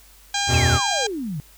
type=harmonic tone; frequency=804 Hz; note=G5; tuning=44 cents sharp; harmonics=1 / 2 / 3 / 4 / 5 / 6 / 7 / 8 / 9 / 10; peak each=-26 / -28 / -31 / -28 / -29 / -32 / -34 / -30 / -34 / -36 dBFS; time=0.34-1.07 s; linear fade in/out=5 ms
type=chord; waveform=square; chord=E suspended second; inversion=none; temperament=equal with one note detuned; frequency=81.41 / 92.5 / 123.47 Hz; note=E2 / F#2 / B2; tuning=-21 / 0 / 0 cents; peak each=-22 / -24 / -21 dBFS; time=0.47-0.8 s; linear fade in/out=50 ms
type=exponential sweep; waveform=sine; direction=down; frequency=2700 to 138 Hz; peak=-25 dBFS; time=0.54-1.4 s; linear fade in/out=0 ms
effects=added 50 Hz sine -51 dBFS peak until 1.57 s + white hiss -51 dBFS RMS until 1.57 s